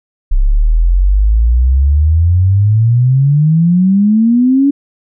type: exponential sweep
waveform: sine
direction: up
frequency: 32.52 to 285.7 Hz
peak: -6 dBFS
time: 0.31-4.71 s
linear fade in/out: 10 ms
effects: none